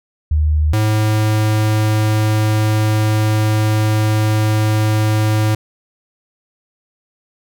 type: tone pair in turn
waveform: sine / square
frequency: 76.2 / 107.76 Hz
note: D#2 / A2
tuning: -36 / -36 cents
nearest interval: tritone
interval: 600 cents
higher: second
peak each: -11 / -13 dBFS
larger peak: first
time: 0.31-0.73 / 0.73-5.55 s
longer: second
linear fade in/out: 5 ms
effects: none